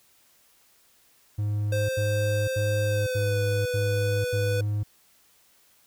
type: tone bursts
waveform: triangle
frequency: 104.2 Hz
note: G#2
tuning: 6 cents sharp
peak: -22 dBFS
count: 6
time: 1.38-4.835 s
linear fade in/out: 10 ms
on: 510 ms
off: 79 ms
type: tone with pitch glide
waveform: square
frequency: 523.3 to 495.1 Hz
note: C5 to B4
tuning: 0 to +4 cents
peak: -27 dBFS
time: 1.72-4.61 s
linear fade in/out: 5 ms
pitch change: -96 cents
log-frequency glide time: 2.85-3.37 s
effects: white hiss -61 dBFS RMS until 5.86 s